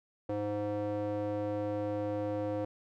square tone with band-pass filter, 103.83 Hz, G#2, in tune, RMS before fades -34 dBFS, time 0.29-2.65 s, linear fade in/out 5 ms, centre 470 Hz, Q 2.5, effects none

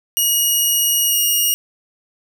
5% pulse tone with pitch glide, 2886 to 2863 Hz, F#7 to F7, -44 to +42 cents, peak -6 dBFS, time 0.17-1.54 s, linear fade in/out 0 ms, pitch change -14 cents, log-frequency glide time 1.06-1.17 s, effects none

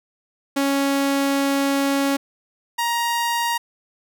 sawtooth tone pair in turn, 277.2 / 940.5 Hz, C#4 / A#5, 0 / +15 cents, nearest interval octave + major sixth, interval 2115 cents, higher second, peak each -14 / -16 dBFS, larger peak first, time 0.56-2.17 / 2.78-3.58 s, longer first, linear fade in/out 10 ms, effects none

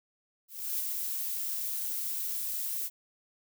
violet noise with ADSR envelope, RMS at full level -31 dBFS, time 0.48-2.9 s, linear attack 310 ms, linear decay 22 ms, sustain -3 dB, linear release 43 ms, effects none

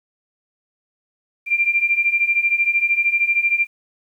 sine beating tone pair, 2368 / 2381 Hz, D7 / D7, +14 / +23 cents, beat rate 13 Hz, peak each -20 / -17 dBFS, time 1.46-3.67 s, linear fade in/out 50 ms, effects 9-bit

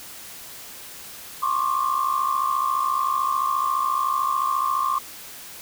sine tone cluster, 1054 / 1108 / 1183 Hz, C6 / C#6 / D6, +12 / -1 / +12 cents, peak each -24 dBFS, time 1.42-4.99 s, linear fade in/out 10 ms, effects tanh soft clip ceiling -12 dBFS + white hiss -40 dBFS RMS until 5.61 s

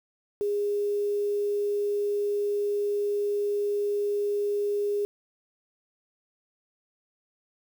sine tone with quantisation, 410 Hz, G#4, 22 cents flat, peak -24 dBFS, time 0.41-5.05 s, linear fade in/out 0 ms, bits 8, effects none

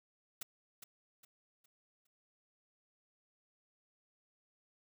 white noise with echo, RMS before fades -42 dBFS, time 0.41-0.43 s, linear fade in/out 5 ms, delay 410 ms, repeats 4, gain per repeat -9 dB, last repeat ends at 2.07 s, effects none

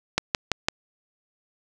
click train, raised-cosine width 0.2 ms, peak -3 dBFS, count 4, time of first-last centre 0.18-0.685 s, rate 5.94 Hz, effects none

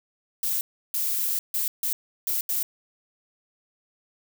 violet noise bursts at uneven times, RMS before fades -26 dBFS, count 6, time 0.43-0.61 / 0.94-1.39 / 1.54-1.68 / 1.83-1.93 / 2.27-2.41 / 2.49-2.63 s, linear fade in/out 2 ms, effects none

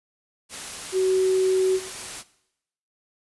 sine tone in noise, 376 Hz, F#4, 28 cents sharp, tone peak -18 dBFS, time 0.92-1.8 s, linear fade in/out 50 ms, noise white, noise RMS -35 dBFS, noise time 0.49-2.24 s, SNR +14 dB, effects noise-tail reverb RT60 0.8 s tail -18 dB re dry + resampled to 24000 Hz

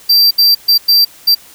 square tone bursts at uneven times, 4699 Hz, D8, in tune, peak -6 dBFS, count 5, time 0.09-0.31 / 0.38-0.55 / 0.68-0.78 / 0.88-1.05 / 1.27-1.35 s, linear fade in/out 10 ms, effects white hiss -40 dBFS RMS until 1.54 s

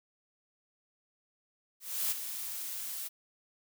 blue noise with ADSR envelope, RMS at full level -30 dBFS, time 1.8-3.09 s, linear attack 310 ms, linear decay 21 ms, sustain -9 dB, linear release 23 ms, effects none

